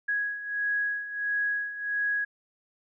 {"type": "beating tone pair", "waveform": "sine", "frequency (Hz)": [1661.2, 1662.7], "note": ["G#6", "G#6"], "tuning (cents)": [0, 2], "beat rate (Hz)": 1.5, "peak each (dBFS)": [-33, -28], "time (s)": [0.08, 2.25], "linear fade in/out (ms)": 10, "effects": []}